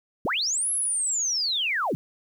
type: linear two-way sweep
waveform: sine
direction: up then down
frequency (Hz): 105.3 to 11175 to 105.3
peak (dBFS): -23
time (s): 0.25-1.95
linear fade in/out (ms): 0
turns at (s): 0.71
effects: 9-bit